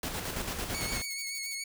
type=noise with tremolo; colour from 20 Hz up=pink; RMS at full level=-34 dBFS; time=0.03-1.02 s; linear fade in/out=2 ms; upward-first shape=square; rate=9 Hz; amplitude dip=40%
type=tone with vibrato; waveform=15% pulse; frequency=2215 Hz; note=C#7; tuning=2 cents flat; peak=-28 dBFS; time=0.74-1.64 s; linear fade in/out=5 ms; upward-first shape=sine; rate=7 Hz; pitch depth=31 cents each way
type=noise bursts; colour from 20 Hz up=violet; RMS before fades=-44 dBFS; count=7; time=1.02-1.549 s; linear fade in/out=2 ms; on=37 ms; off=45 ms
effects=none